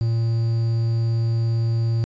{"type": "tone with quantisation", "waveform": "triangle", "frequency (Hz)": 114.7, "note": "A#2", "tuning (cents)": -28, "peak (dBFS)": -16, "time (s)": [0.01, 2.04], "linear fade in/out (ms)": 0, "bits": 7, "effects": ["resampled to 16000 Hz"]}